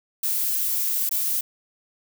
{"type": "noise with dropouts", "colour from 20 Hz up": "violet", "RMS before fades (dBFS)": -24, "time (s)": [0.23, 1.41], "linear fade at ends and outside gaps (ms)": 5, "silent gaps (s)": [1.093, 1.111], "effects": []}